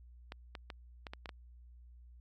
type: clicks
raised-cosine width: 0.3 ms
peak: -27 dBFS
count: 7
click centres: 0.321 / 0.552 / 0.702 / 1.068 / 1.135 / 1.258 / 1.292 s
effects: added 60 Hz sine -53 dBFS peak until 2.2 s + MP3 64 kbps